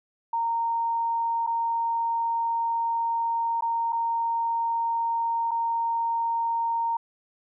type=tone with dropouts; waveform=sine; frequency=924 Hz; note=A#5; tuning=16 cents flat; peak=-23 dBFS; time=0.33-6.97 s; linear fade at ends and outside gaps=5 ms; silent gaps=1.466-1.472 / 3.609-3.622 / 3.924-3.928 / 5.51-5.514 s; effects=none